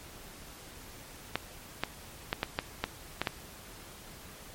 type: clicks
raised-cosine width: 0.3 ms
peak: -12 dBFS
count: 8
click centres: 1.356 / 1.836 / 2.329 / 2.431 / 2.589 / 2.84 / 3.216 / 3.272 s
effects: pink hiss -49 dBFS RMS until 4.54 s + MP3 64 kbps